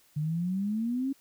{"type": "exponential sweep", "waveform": "sine", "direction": "up", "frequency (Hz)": [146.83, 277.2], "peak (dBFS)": -27, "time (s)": [0.16, 1.13], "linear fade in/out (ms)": 10, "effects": ["white hiss -63 dBFS RMS until 1.2 s"]}